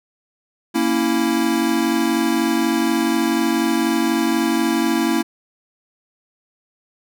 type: chord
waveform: square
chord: A# diminished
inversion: none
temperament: equal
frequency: 233.1 / 277.2 / 329.6 Hz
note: A#3 / C#4 / E4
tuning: 0 / 0 / 0 cents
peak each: -22 / -23 / -20 dBFS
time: 0.74-5.23 s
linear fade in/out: 20 ms
effects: none